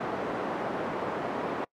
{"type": "band-pass noise", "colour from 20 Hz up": "pink", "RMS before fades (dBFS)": -32, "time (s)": [0, 1.65], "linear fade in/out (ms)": 10, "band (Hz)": [300, 1100], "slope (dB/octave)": 12, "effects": ["noise-tail reverb RT60 0.1 s tail -25 dB re dry", "MP3 96 kbps"]}